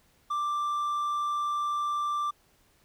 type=tone; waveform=triangle; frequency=1178 Hz; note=D6; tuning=5 cents sharp; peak=-25 dBFS; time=0.3-2.31 s; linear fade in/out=10 ms; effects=pink hiss -65 dBFS RMS until 2.84 s